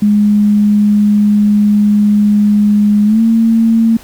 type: tone with pitch glide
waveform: sine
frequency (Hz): 207.7 to 226.5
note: G#3 to A#3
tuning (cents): 0 to -50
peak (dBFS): -6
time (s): 0.02-3.97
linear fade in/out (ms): 5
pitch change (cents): +150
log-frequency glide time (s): 3.05-3.21
effects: pink hiss -38 dBFS RMS until 4.03 s